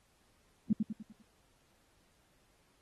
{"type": "tone with echo", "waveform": "sine", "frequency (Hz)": 215.4, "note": "A3", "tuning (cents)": -37, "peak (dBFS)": -21, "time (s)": [0.7, 0.73], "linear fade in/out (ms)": 5, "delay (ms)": 99, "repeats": 5, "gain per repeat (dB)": -7, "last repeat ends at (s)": 1.225, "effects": ["pink hiss -71 dBFS RMS until 2.81 s", "AAC 32 kbps"]}